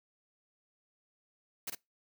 white noise with echo, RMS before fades -38 dBFS, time 1.67-1.7 s, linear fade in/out 5 ms, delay 50 ms, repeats 1, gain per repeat -3 dB, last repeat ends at 1.75 s, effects noise-tail reverb RT60 0.2 s tail -23 dB re dry

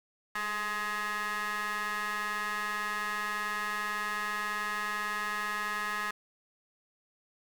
25% pulse ring-modulated tone, 211.3 Hz, G#3, 30 cents sharp, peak -25 dBFS, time 0.35-6.11 s, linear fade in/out 5 ms, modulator 1470 Hz, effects none

